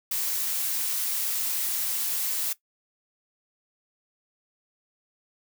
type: noise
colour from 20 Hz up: blue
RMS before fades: -28 dBFS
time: 0.11-2.53 s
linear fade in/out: 5 ms
effects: noise-tail reverb RT60 0.1 s tail -17 dB re dry